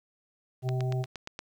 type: harmonic tone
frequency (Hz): 128.2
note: C3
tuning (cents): -35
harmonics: 1 / 3 / 5 / 6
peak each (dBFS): -27 / -37 / -41 / -43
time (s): 0.62-1.06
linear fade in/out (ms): 50
type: click train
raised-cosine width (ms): 0.2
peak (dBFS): -20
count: 7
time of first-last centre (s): 0.69-1.391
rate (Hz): 8.56
effects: 10-bit